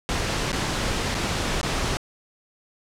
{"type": "noise with dropouts", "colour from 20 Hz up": "pink", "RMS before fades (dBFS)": -25, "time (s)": [0.09, 1.97], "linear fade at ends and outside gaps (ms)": 0, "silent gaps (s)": [[0.518, 0.529], [1.144, 1.15], [1.613, 1.63]], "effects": ["low-pass 7000 Hz 12 dB/octave"]}